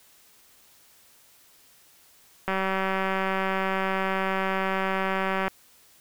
click train, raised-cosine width 0.5 ms, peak -12 dBFS, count 574, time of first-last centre 2.48-5.48 s, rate 191 Hz, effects white hiss -57 dBFS RMS until 6 s

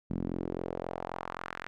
sawtooth tone with band-pass filter sweep, 43.76 Hz, F1, 4 cents sharp, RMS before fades -37 dBFS, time 0.1-1.67 s, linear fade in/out 0 ms, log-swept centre 210 to 1800 Hz, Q 1.8, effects none

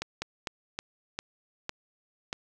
slowing click train, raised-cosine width 0.2 ms, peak -15 dBFS, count 7, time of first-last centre 0.02-2.329 s, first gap 200 ms, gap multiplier 1.26, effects none

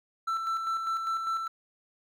triangle tone with tremolo, 1334 Hz, E6, 20 cents sharp, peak -25 dBFS, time 0.27-1.48 s, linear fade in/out 10 ms, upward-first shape square, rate 5 Hz, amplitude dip 40%, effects none

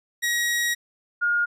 sawtooth / sine tone pair in turn, 1901 / 1424.1 Hz, A#6 / F6, +33 / +33 cents, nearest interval perfect fourth, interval 500 cents, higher first, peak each -18 / -19 dBFS, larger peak first, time 0.22-0.75 / 1.21-1.46 s, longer first, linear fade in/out 20 ms, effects resampled to 32000 Hz

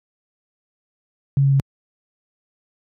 sine tone with pitch steps, 138.59 / 137.71 / 136.84 Hz, C#3 / C#3 / C#3, 0 / -11 / -22 cents, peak -12 dBFS, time 1.37-1.598 s, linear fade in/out 0 ms, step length 76 ms, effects high-pass 80 Hz 12 dB/octave

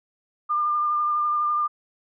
sine tone with vibrato, 1201 Hz, D6, 38 cents sharp, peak -20 dBFS, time 0.49-1.68 s, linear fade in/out 20 ms, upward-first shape triangle, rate 12 Hz, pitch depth 19 cents each way, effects none

